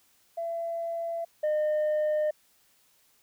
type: tone pair in turn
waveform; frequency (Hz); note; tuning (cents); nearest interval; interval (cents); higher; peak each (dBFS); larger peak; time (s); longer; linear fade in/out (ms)
sine; 672 / 608.6; E5 / D#5; +33 / -38; major second; 171; first; -29 / -21; second; 0.37-1.25 / 1.43-2.31; neither; 10
effects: tanh soft clip ceiling -23 dBFS + white hiss -65 dBFS RMS until 3.22 s